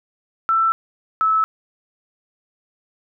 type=tone pair in turn; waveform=sine; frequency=1332 / 1303.1 Hz; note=E6 / E6; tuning=+18 / -20 cents; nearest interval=unison; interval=38 cents; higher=first; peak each=-14 dBFS; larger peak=neither; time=0.49-0.72 / 1.21-1.44 s; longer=neither; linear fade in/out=0 ms; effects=none